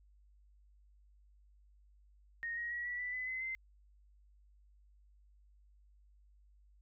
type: tone with pitch steps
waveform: sine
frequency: 1859 / 1888.2 / 1917.9 / 1948 / 1978.7 / 2010 / 2041 / 2073 Hz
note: A#6 / A#6 / A#6 / B6 / B6 / B6 / C7 / C7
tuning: -5 / +22 / +49 / -24 / +3 / +30 / -44 / -17 cents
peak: -37 dBFS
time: 2.43-3.55 s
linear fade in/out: 0 ms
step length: 140 ms
effects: added 50 Hz sine -62 dBFS peak until 6.81 s